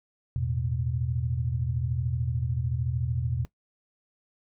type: chord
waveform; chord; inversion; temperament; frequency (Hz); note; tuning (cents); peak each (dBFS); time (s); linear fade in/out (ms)
sine; E suspended fourth; none; equal; 82.41 / 110 / 123.47; E2 / A2 / B2; 0 / 0 / 0; -31 / -34 / -28; 0.36-3.45; 0
effects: noise-tail reverb RT60 0.1 s tail -18 dB re dry